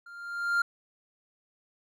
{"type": "tone with level ramp", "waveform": "triangle", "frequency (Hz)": 1396.9, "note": "F6", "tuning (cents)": 0, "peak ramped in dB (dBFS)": [-44, -19], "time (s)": [0.06, 0.62], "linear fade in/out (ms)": 5, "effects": []}